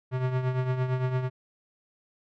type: tone with tremolo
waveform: square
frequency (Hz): 128.2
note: C3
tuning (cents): -35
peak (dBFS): -23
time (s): 0.11-1.3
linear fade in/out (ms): 50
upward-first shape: triangle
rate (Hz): 8.8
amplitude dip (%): 65
effects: low-pass 2000 Hz 12 dB/octave